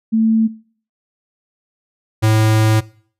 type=tone pair in turn; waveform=sine / square; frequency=222.6 / 109.42 Hz; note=A3 / A2; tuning=+20 / -9 cents; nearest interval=octave; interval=1229 cents; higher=first; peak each=-11 dBFS; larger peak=neither; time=0.12-0.48 / 2.22-2.81 s; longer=second; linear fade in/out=20 ms; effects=noise-tail reverb RT60 0.5 s tail -21 dB re dry + resampled to 32000 Hz